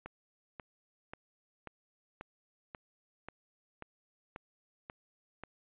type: click train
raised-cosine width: 0.5 ms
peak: -28 dBFS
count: 11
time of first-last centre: 0.06-5.436 s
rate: 1.86 Hz
effects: resampled to 8000 Hz